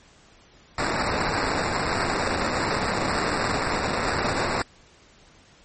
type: noise with sample-and-hold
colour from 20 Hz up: blue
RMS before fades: -25 dBFS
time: 0.78-4.62 s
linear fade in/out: 2 ms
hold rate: 3150 Hz
effects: pink hiss -54 dBFS RMS until 5.64 s + MP3 32 kbps